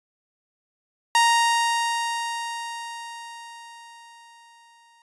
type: tone with exponential decay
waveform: sawtooth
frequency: 932.3 Hz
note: A#5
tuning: in tune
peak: -11 dBFS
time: 1.15-5.02 s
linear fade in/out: 1 ms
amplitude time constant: 840 ms
effects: resampled to 24000 Hz